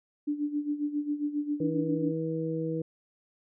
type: tone with tremolo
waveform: sine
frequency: 293.7 Hz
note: D4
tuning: in tune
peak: -25 dBFS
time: 0.27-2.12 s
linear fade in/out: 10 ms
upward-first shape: sine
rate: 7.4 Hz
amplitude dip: 75%
type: harmonic tone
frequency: 161.2 Hz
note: E3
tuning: 38 cents flat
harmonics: 1 / 2 / 3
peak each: -33 / -33 / -33 dBFS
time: 1.6-2.82 s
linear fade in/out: 5 ms
effects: none